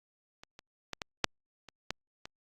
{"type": "clicks", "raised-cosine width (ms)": 0.2, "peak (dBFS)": [-30, -30, -18, -18, -6, -30, -15, -25], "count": 8, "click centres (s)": [0.435, 0.591, 0.933, 1.018, 1.243, 1.687, 1.906, 2.255], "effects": ["Opus 48 kbps"]}